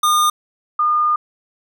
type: tone pair in turn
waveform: square / sine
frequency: 1216 / 1216 Hz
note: D#6 / D#6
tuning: -40 / -40 cents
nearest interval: unison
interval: 0 cents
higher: neither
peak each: -13 dBFS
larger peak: neither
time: 0.03-0.3 / 0.79-1.16 s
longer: second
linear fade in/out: 5 ms
effects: none